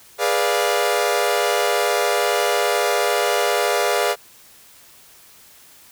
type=chord; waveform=sawtooth; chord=G# diminished seventh; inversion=none; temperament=equal with one note detuned; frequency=415.3 / 489.6 / 587.3 / 698.5 Hz; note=G#4 / B4 / D5 / F5; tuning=0 / -15 / 0 / 0 cents; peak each=-19 dBFS; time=0.18-4.16 s; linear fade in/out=50 ms; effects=white hiss -48 dBFS RMS until 5.91 s